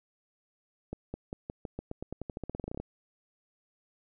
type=accelerating click train; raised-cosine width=2 ms; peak=-23 dBFS; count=22; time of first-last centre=0.93-2.8 s; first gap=210 ms; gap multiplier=0.9; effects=none